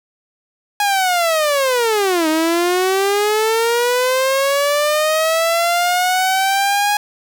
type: linear two-way sweep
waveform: sawtooth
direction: down then up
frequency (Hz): 830.6 to 310 to 830.6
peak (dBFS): -10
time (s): 0.8-6.97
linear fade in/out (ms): 2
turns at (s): 2.28
effects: 7-bit